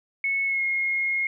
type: tone with pitch glide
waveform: sine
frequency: 2200 to 2151 Hz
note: C#7 to C7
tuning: -14 to +47 cents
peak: -22 dBFS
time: 0.24-1.27 s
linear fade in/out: 2 ms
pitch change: -39 cents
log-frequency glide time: 0.45-0.63 s
effects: none